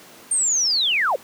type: linear sweep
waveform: sine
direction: down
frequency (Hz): 8870 to 445.4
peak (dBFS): -17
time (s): 0.31-1.16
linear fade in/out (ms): 5
effects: pink hiss -45 dBFS RMS until 1.23 s + high-pass 200 Hz 12 dB/octave